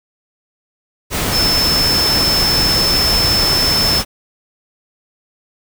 sine tone in noise, 5274 Hz, E8, in tune, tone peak -13 dBFS, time 1.31-4.03 s, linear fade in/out 50 ms, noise pink, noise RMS -18 dBFS, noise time 1.1-4.05 s, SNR +2 dB, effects none

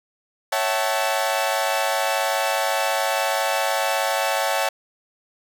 sawtooth chord, F# minor seventh, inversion second, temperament equal with one note detuned, 554.4 / 659.3 / 758.2 / 880 Hz, C#5 / E5 / F#5 / A5, 0 / 0 / +42 / 0 cents, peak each -22 dBFS, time 0.52-4.69 s, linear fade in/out 5 ms, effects none

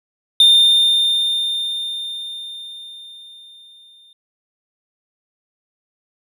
triangle tone with exponential decay, 3618 Hz, A7, 48 cents sharp, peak -5 dBFS, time 0.4-4.13 s, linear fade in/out 2 ms, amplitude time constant 810 ms, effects none

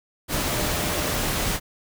sine tone in noise, 600 Hz, D5, 37 cents sharp, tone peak -34 dBFS, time 0.49-1.13 s, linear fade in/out 50 ms, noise pink, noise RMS -25 dBFS, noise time 0.28-1.6 s, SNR -12 dB, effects none

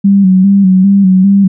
sine tone with vibrato, 192.4 Hz, G3, 32 cents flat, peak -3 dBFS, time 0.04-1.48 s, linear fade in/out 10 ms, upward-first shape square, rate 2.5 Hz, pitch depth 52 cents each way, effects none

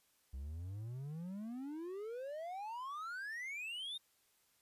triangle exponential sweep, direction up, 63.3 to 3729 Hz, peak -40 dBFS, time 0.33-3.98 s, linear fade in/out 10 ms, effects white hiss -74 dBFS RMS until 4.61 s + resampled to 32000 Hz

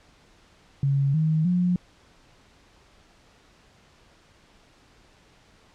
sine tone with pitch steps, 138.59 / 157.37 / 178.69 Hz, C#3 / D#3 / F3, 0 / +20 / +40 cents, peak -19 dBFS, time 0.83-1.76 s, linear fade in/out 2 ms, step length 310 ms, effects pink hiss -57 dBFS RMS until 5.74 s + low-pass 6000 Hz 12 dB/octave

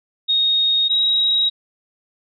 sine tone pair in turn, 3729 / 3818 Hz, A#7 / A#7, 0 / +41 cents, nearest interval unison, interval 41 cents, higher second, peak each -14 dBFS, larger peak neither, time 0.28-0.89 / 0.89-1.5 s, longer neither, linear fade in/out 20 ms, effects none

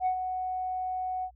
sine tone with ADSR envelope, 741 Hz, F#5, 2 cents sharp, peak -21 dBFS, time 0-1.31 s, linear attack 62 ms, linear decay 89 ms, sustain -8 dB, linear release 74 ms, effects tanh soft clip ceiling -21 dBFS + added 60 Hz sine -55 dBFS peak until 1.35 s

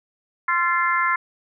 harmonic tone with a mistuned harmonic, 348.4 Hz, F4, 4 cents flat, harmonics 3 / 4 / 5 / 6, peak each -22 / -23 / -24 / -25 dBFS, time 0.48-1.16 s, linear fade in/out 5 ms, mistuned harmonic 4, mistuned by -36 cents, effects none

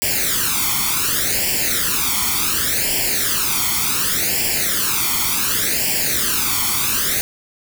white noise with flanger, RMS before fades -19 dBFS, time 0.02-7.21 s, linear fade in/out 0 ms, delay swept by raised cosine 0.39 to 0.91 ms, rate 0.68 Hz, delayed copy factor +0.8, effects none

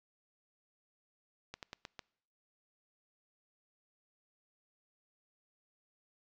slowing click train, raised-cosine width 0.2 ms, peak -26 dBFS, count 5, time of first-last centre 1.54-1.992 s, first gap 88 ms, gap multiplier 1.17, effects noise-tail reverb RT60 0.7 s tail -25 dB re dry + low-pass 7000 Hz 12 dB/octave

